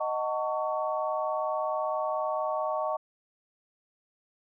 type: chord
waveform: sine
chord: D# half-diminished seventh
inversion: none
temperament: just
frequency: 622.3 / 746.7 / 896 / 1120.1 Hz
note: D#5 / F#5 / A5 / C#6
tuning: 0 / +16 / +31 / +18 cents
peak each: -30 / -35 / -35 / -33 dBFS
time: 0-2.97 s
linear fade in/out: 10 ms
effects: none